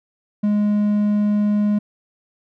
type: tone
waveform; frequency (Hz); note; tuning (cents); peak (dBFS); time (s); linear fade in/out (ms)
triangle; 207.9; G#3; +2; -13; 0.43-1.79; 10
effects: none